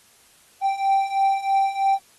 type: beating tone pair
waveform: triangle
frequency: 780 / 783.1 Hz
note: G5 / G5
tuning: -9 / -2 cents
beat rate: 3.1 Hz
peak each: -21 / -18 dBFS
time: 0.61-1.99 s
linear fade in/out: 50 ms
effects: white hiss -55 dBFS RMS until 2.18 s + AAC 32 kbps